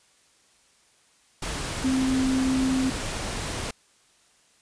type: tone in noise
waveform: sine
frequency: 261.6 Hz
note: C4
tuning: in tune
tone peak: -21 dBFS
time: 1.84-2.9 s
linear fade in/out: 5 ms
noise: pink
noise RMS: -31 dBFS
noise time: 1.42-3.71 s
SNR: +7 dB
effects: white hiss -61 dBFS RMS until 4.61 s + resampled to 22050 Hz